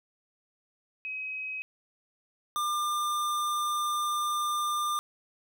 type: tone pair in turn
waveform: sine / square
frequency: 2539 / 1198.2 Hz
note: D#7 / D6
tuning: +34 / +34 cents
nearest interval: octave + minor second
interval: 1300 cents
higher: first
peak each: -33 / -28 dBFS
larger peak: second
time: 1.05-1.62 / 2.56-4.99 s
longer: second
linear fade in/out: 0 ms
effects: none